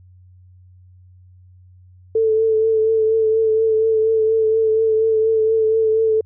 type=tone with vibrato; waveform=sine; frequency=441.8 Hz; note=A4; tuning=7 cents sharp; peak=-13 dBFS; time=2.15-6.21 s; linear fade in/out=5 ms; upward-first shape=triangle; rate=4.2 Hz; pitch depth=28 cents each way; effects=added 91 Hz sine -44 dBFS peak until 6.25 s